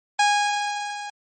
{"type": "tone with level ramp", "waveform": "sawtooth", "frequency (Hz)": 823, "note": "G#5", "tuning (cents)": -16, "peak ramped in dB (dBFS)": [-11, -28], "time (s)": [0.19, 1.1], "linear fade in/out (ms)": 5, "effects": ["MP3 32 kbps"]}